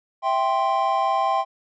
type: chord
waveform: triangle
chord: C major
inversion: first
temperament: equal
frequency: 659.3 / 784 / 1046.5 Hz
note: E5 / G5 / C6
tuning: 0 / 0 / 0 cents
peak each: -24 / -20 / -21 dBFS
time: 0.22-1.45 s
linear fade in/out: 50 ms
effects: resampled to 16000 Hz